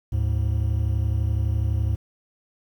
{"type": "tone pair together", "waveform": "triangle", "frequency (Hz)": [74.49, 106.4], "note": ["D2", "G#2"], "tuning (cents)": [25, 42], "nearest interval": "tritone", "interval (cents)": 617, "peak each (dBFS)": -21, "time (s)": [0.12, 1.96], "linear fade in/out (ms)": 10, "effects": ["9-bit"]}